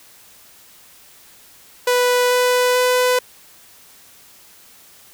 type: tone with pitch steps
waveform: sawtooth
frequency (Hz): 493.9 / 497 / 500.2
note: B4 / B4 / B4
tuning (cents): 0 / +11 / +22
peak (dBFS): -10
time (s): 1.87-3.19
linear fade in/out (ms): 5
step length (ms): 440
effects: white hiss -47 dBFS RMS until 5.13 s